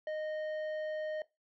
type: tone with tanh clipping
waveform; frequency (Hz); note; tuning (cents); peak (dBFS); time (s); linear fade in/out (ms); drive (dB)
triangle; 618; D#5; -12; -36; 0.07-1.22; 2; 13
effects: noise-tail reverb RT60 0.2 s tail -19 dB re dry